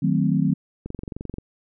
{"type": "chord", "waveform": "sine", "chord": "D# diminished seventh", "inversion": "none", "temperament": "equal with one note detuned", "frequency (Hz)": [155.56, 185, 222, 261.6], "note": ["D#3", "F#3", "A3", "C4"], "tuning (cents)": [0, 0, 16, 0], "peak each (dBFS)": [-22, -22, -25, -24], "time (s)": [0.02, 0.54], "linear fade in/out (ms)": 10}
{"type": "click train", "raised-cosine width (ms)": 3, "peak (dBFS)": -19, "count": 13, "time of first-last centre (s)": [0.86, 1.384], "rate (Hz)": 22.9}
{"effects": []}